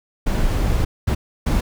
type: noise bursts at uneven times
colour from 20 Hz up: brown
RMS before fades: -18 dBFS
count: 3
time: 0.26-0.85 / 1.07-1.15 / 1.46-1.61 s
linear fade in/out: 10 ms
effects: none